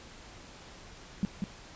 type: tone with echo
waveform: sine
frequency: 196 Hz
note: G3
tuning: in tune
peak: -24 dBFS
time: 1.23-1.25 s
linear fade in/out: 0 ms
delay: 190 ms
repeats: 1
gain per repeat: -4 dB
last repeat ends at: 1.44 s
effects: pink hiss -50 dBFS RMS until 1.75 s + resampled to 16000 Hz